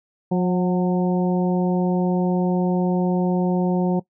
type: harmonic tone with a mistuned harmonic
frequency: 180 Hz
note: F#3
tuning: 47 cents flat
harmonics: 1 / 2 / 3 / 4 / 5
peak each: -18 / -24 / -28 / -30 / -32 dBFS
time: 0.31-4 s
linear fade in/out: 10 ms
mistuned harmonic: 4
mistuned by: +38 cents
effects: noise-tail reverb RT60 0.1 s tail -20 dB re dry

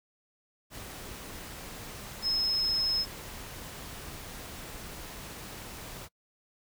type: tone in noise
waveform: sine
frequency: 5170 Hz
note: E8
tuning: 34 cents flat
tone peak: -25 dBFS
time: 2.22-3.06 s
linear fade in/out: 50 ms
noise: pink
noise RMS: -43 dBFS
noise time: 0.7-6.09 s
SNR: +15 dB
effects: noise-tail reverb RT60 0.1 s tail -24 dB re dry

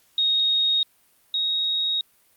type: tone pair in turn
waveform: sine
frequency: 3738 / 3768 Hz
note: A#7 / A#7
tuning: +4 / +18 cents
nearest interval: unison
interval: 14 cents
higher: second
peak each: -18 / -21 dBFS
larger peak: first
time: 0.18-0.83 / 1.34-2.01 s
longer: second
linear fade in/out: 2 ms
effects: white hiss -61 dBFS RMS until 2.36 s + Opus 48 kbps

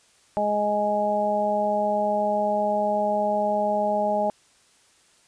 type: harmonic tone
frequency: 208.1 Hz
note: G#3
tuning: 4 cents sharp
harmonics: 1 / 2 / 3 / 4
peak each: -30 / -33 / -23 / -25 dBFS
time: 0.37-4.3 s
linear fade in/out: 0 ms
effects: white hiss -59 dBFS RMS until 5.27 s + resampled to 22050 Hz

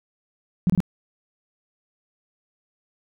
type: tone bursts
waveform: sine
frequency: 180 Hz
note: F#3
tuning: 47 cents flat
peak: -15 dBFS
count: 3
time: 0.67-0.803 s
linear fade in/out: 0 ms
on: 27 ms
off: 26 ms
effects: none

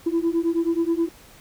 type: beating tone pair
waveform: sine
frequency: 329.6 / 339 Hz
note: E4 / E4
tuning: 0 / +49 cents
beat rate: 9.4 Hz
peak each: -21 dBFS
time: 0.06-1.09 s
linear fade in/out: 10 ms
effects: tanh soft clip ceiling -15 dBFS + pink hiss -49 dBFS RMS until 1.4 s

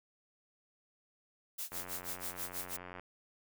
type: noise with tremolo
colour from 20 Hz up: blue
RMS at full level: -39 dBFS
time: 1.58-2.77 s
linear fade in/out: 10 ms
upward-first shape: sine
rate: 6.2 Hz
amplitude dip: 95%
type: click train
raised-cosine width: 0.5 ms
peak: -31 dBFS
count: 116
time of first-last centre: 1.72-2.996 s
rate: 90.1 Hz
effects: none

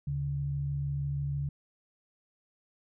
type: tone pair together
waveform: sine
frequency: 74.7 / 141.01 Hz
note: D2 / C#3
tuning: +30 / +30 cents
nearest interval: major seventh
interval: 1100 cents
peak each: -38 / -30 dBFS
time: 0.07-1.49 s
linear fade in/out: 5 ms
effects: none

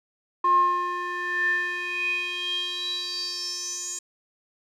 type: tone with band-pass filter sweep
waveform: square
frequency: 355.5 Hz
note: F4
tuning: 31 cents sharp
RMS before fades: -27 dBFS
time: 0.44-3.99 s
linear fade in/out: 5 ms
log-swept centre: 1000 to 7100 Hz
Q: 9.2
effects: none

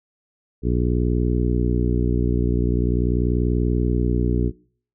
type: harmonic tone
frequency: 60.4 Hz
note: B1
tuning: 38 cents flat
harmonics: 1 / 2 / 3 / 4 / 5 / 6 / 7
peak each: -21 / -24 / -26 / -27 / -28 / -29 / -29 dBFS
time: 0.62-4.52 s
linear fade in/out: 50 ms
effects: noise-tail reverb RT60 0.5 s tail -22 dB re dry

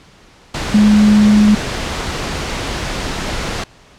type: tone in noise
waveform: sine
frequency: 210 Hz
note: G#3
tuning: 19 cents sharp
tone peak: -6 dBFS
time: 0.74-1.55 s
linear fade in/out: 5 ms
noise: pink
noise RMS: -21 dBFS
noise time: 0.54-3.64 s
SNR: +12 dB
effects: pink hiss -45 dBFS RMS until 3.98 s + low-pass 6000 Hz 12 dB/octave

